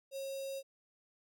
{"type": "tone with notch filter", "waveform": "square", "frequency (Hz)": 543, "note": "C#5", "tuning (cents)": -36, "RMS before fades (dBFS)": -41, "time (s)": [0.11, 0.63], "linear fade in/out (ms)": 50, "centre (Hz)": 1600, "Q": 0.59, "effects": []}